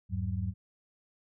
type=tone cluster; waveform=sine; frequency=81.9 / 102 / 188 Hz; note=E2 / G#2 / F#3; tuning=-11 / -31 / +28 cents; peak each=-34 / -33 / -37 dBFS; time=0.09-0.54 s; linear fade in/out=50 ms; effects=none